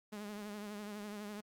sawtooth tone with vibrato, 207.7 Hz, G#3, in tune, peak -39 dBFS, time 0.12-1.41 s, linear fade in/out 10 ms, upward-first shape triangle, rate 12 Hz, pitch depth 55 cents each way, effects Opus 48 kbps

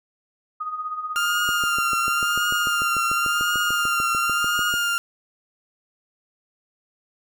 sine tone with tremolo, 1244.5 Hz, D#6, in tune, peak -24 dBFS, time 0.6-4.72 s, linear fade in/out 10 ms, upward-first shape sine, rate 16 Hz, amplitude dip 60%
30% pulse tone with vibrato, 1396.9 Hz, F6, in tune, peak -18 dBFS, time 1.16-4.98 s, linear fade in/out 0 ms, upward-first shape triangle, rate 0.93 Hz, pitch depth 40 cents each way
click train, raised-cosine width 2 ms, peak -21 dBFS, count 23, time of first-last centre 1.49-4.74 s, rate 6.77 Hz
effects none

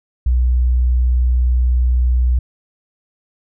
sine tone, 61.74 Hz, B1, in tune, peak -11 dBFS, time 0.26-2.39 s, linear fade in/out 5 ms, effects none

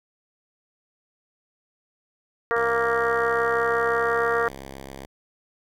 harmonic tone, 233.1 Hz, A#3, in tune, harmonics 2 / 3 / 4 / 5 / 6 / 7 / 8, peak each -23 / -30 / -33 / -27 / -28 / -32 / -30 dBFS, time 2.51-4.48 s, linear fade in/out 0 ms
5% pulse tone with pitch glide, 65.7 to 67.51 Hz, C2 to C#2, +8 to -45 cents, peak -26 dBFS, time 2.55-5.06 s, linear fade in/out 10 ms, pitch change +47 cents, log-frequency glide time 3.9-4.2 s
effects none

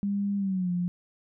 sine tone with pitch glide, 200.9 to 176.93 Hz, G3 to F3, +43 to +23 cents, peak -25 dBFS, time 0.03-0.88 s, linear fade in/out 0 ms, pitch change -220 cents, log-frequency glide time 0.37-0.71 s, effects none

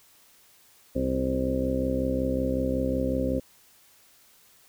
harmonic tone with a mistuned harmonic, 65.41 Hz, C2, in tune, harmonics 1 / 2 / 3 / 4 / 5 / 6 / 7 / 8 / 9, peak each -32 / -35 / -35 / -28 / -39 / -36 / -40 / -29 / -40 dBFS, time 0.95-3.4 s, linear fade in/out 10 ms, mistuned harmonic 6, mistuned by -28 cents, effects white hiss -58 dBFS RMS until 4.68 s

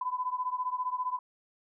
sine beating tone pair, 1000 / 1015 Hz, B5 / B5, +21 / +47 cents, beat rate 15 Hz, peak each -32 / -34 dBFS, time 0.01-1.19 s, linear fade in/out 5 ms, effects none

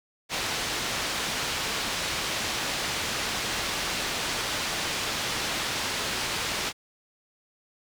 white low-pass noise, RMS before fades -30 dBFS, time 0.29-6.73 s, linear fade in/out 50 ms, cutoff 4700 Hz, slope 12 dB/octave, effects none

